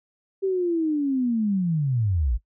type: linear sweep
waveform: sine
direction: down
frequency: 392 to 48.73 Hz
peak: -20 dBFS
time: 0.42-2.38 s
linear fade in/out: 20 ms
effects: noise-tail reverb RT60 0.1 s tail -19 dB re dry